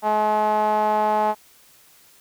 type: tone with band-pass filter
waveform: sawtooth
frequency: 213.1 Hz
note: G#3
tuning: 45 cents sharp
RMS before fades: -20 dBFS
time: 0.02-1.35 s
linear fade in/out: 50 ms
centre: 810 Hz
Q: 5
effects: white hiss -53 dBFS RMS until 2.2 s